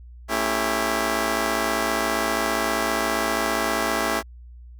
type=chord; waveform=10% pulse; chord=A dominant seventh; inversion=none; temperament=just; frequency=220 / 275 / 330 / 396 Hz; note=A3 / C#4 / E4 / G4; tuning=0 / -14 / +2 / +18 cents; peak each=-20 dBFS; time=0.28-4.23 s; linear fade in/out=50 ms; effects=added 60 Hz sine -40 dBFS peak until 4.79 s